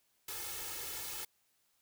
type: noise with comb filter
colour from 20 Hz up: white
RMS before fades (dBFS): -42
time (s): 0.28-1.25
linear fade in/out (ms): 5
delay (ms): 2.3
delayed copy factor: +0.95
effects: white hiss -75 dBFS RMS until 1.81 s